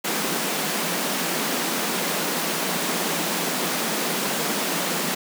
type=high-pass noise; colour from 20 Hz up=pink; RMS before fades=-25 dBFS; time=0.04-5.15 s; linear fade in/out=10 ms; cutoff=160 Hz; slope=96 dB/octave; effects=none